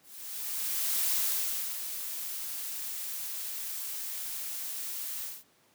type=noise with ADSR envelope; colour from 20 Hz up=blue; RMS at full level=-28 dBFS; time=0.02-5.44 s; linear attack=1100 ms; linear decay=640 ms; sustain=-9 dB; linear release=200 ms; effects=pink hiss -65 dBFS RMS until 5.74 s + high-pass 150 Hz 12 dB/octave